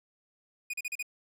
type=tone bursts; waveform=45% pulse; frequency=2467 Hz; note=D#7; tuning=15 cents flat; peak=-32 dBFS; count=5; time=0.7-1.027 s; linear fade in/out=5 ms; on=35 ms; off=38 ms; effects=resampled to 32000 Hz